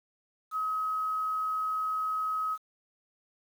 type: tone with quantisation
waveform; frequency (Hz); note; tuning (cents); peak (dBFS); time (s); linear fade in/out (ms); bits
sine; 1273; D#6; +39; -28; 0.51-2.58; 50; 9
effects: none